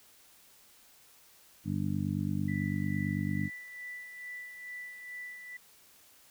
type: harmonic tone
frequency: 49 Hz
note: G1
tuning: in tune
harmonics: 2 / 3 / 4 / 5 / 6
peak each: -36 / -35 / -34 / -38 / -38 dBFS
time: 1.64-3.5 s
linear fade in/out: 50 ms
type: tone with tremolo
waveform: sine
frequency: 1977 Hz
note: B6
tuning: 1 cent sharp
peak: -39 dBFS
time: 2.48-5.57 s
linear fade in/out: 5 ms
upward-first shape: sine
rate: 2.3 Hz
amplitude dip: 50%
effects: white hiss -60 dBFS RMS until 6.3 s